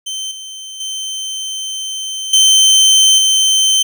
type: tone with level steps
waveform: 25% pulse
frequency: 3097 Hz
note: G7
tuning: 22 cents flat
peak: -17 / -24 / -17 / -3 / -6 dBFS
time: 0.06-3.83 s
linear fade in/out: 10 ms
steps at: 0.31 / 0.8 / 2.33 / 3.18 s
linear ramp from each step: 5 ms
effects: none